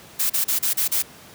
blue noise bursts, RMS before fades -21 dBFS, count 6, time 0.19-1.025 s, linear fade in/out 10 ms, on 110 ms, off 35 ms, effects pink hiss -45 dBFS RMS until 1.34 s + high-pass 100 Hz 12 dB/octave

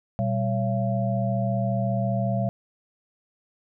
sine tone cluster, 120.9 / 195.5 / 557 / 677 Hz, B2 / G3 / C#5 / E5, -36 / -4 / +8 / +46 cents, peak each -25 / -27 / -34 / -28 dBFS, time 0.19-2.49 s, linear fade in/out 0 ms, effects none

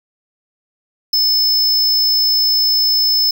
square tone, 5240 Hz, E8, 11 cents flat, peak -12 dBFS, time 1.13-3.31 s, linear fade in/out 5 ms, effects none

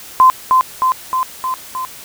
sine tone with echo, 1032 Hz, C6, 24 cents flat, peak -4 dBFS, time 0.2-0.3 s, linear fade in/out 0 ms, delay 310 ms, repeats 5, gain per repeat -3 dB, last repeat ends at 1.85 s, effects white hiss -35 dBFS RMS until 2.04 s

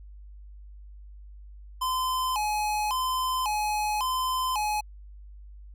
square tone with vibrato, 931 Hz, A#5, 2 cents flat, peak -26 dBFS, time 1.81-4.81 s, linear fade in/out 10 ms, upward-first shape square, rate 0.91 Hz, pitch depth 170 cents each way, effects added 50 Hz sine -43 dBFS peak until 5.74 s

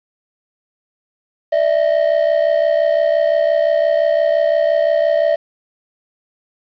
triangle ring-modulated tone, 622.3 Hz, D#5, in tune, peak -7 dBFS, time 1.52-5.36 s, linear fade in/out 10 ms, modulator 32.9 Hz, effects resampled to 11025 Hz + 7-bit

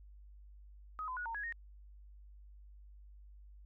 sine tone with pitch steps, 1261 / 1018 / 1458 / 915 / 1667 / 1856 Hz, D#6 / C6 / F#6 / A#5 / G#6 / A#6, +23 / -48 / -26 / -32 / +6 / -8 cents, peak -38 dBFS, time 0.99-1.524 s, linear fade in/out 0 ms, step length 89 ms, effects added 50 Hz sine -53 dBFS peak until 3.65 s

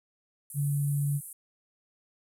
white band-pass noise, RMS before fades -44 dBFS, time 0.5-1.33 s, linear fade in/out 2 ms, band 9000 to 12000 Hz, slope 48 dB/octave
sine tone, 142.9 Hz, D3, 47 cents flat, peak -25 dBFS, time 0.54-1.21 s, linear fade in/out 50 ms
effects none

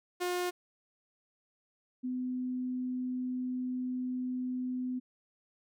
sawtooth / sine tone pair in turn, 357.4 / 252.7 Hz, F4 / B3, +40 / +40 cents, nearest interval tritone, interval 600 cents, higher first, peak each -27 / -32 dBFS, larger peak first, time 0.2-0.51 / 2.03-5 s, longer second, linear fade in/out 20 ms, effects none

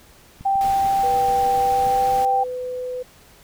click train, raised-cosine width 5 ms, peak -26 dBFS, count 11, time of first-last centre 0.41-1.87 s, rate 6.85 Hz
sine tone, 784 Hz, G5, in tune, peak -16 dBFS, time 0.45-2.44 s, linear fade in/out 10 ms
pink noise, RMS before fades -35 dBFS, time 0.61-2.25 s, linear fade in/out 0 ms
sine tone with pitch glide, 490 to 501.7 Hz, B4 to B4, -14 to +27 cents, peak -25 dBFS, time 1.03-3.03 s, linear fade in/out 10 ms, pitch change +41 cents, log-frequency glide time 1.56-2.11 s
effects pink hiss -50 dBFS RMS until 3.43 s

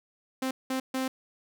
sawtooth tone bursts at uneven times, 261.6 Hz, C4, in tune, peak -24 dBFS, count 3, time 0.42-0.51 / 0.7-0.8 / 0.94-1.08 s, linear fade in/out 5 ms, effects none

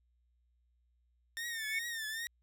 sawtooth tone with vibrato, 1809 Hz, A6, 48 cents sharp, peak -34 dBFS, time 1.37-2.27 s, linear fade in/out 0 ms, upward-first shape triangle, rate 2.5 Hz, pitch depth 100 cents each way
sine tone with exponential growth, 2217 Hz, C#7, in tune, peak -30 dBFS, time 1.4-1.79 s, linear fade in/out 5 ms, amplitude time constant 84 ms
effects added 60 Hz sine -70 dBFS peak until 2.42 s

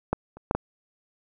clicks, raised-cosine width 1 ms, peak -9 / -29 / -8 / -10 dBFS, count 4, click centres 0.13 / 0.37 / 0.511 / 0.55 s, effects none

